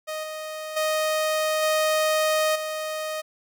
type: tone with level steps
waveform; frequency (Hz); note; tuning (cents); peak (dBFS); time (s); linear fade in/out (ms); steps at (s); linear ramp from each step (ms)
sawtooth; 622.3; D#5; 0; -25 / -28 / -18 / -16 / -24; 0.07-3.22; 20; 0.23 / 0.76 / 1.62 / 2.55; 10
effects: none